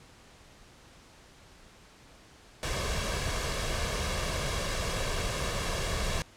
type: noise with comb filter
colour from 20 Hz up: pink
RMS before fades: -31 dBFS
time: 2.63-6.22 s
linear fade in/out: 0 ms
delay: 1.8 ms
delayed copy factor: +0.55
effects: pink hiss -55 dBFS RMS until 6.36 s + low-pass 8000 Hz 12 dB/octave